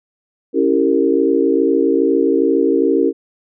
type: chord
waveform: sine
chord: C# diminished seventh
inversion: none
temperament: equal with one note detuned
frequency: 277.2 / 329.6 / 392 / 459.2 Hz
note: C#4 / E4 / G4 / Bb4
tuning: 0 / 0 / 0 / -26 cents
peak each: -17 dBFS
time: 0.53-3.13 s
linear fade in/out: 50 ms
effects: none